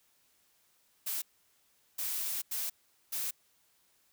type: noise bursts at uneven times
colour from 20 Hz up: blue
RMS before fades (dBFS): -35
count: 4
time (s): 1.06-1.22 / 1.98-2.42 / 2.51-2.7 / 3.12-3.31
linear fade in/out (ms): 10
effects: white hiss -70 dBFS RMS until 4.12 s